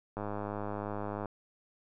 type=click train; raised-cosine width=1 ms; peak=-23 dBFS; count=113; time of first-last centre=0.17-1.257 s; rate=103 Hz; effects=none